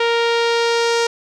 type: tone with low-pass filter sweep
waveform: sawtooth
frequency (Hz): 466.2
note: A#4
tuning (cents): 0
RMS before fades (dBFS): -17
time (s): 0-1.07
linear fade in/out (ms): 5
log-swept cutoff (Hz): 3300 to 6000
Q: 1.6
effects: none